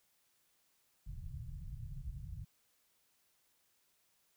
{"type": "low-pass noise", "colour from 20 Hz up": "pink", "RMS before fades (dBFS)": -45, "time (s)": [1.06, 2.45], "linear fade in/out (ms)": 10, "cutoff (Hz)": 150, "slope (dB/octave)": 48, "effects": ["white hiss -75 dBFS RMS until 4.36 s"]}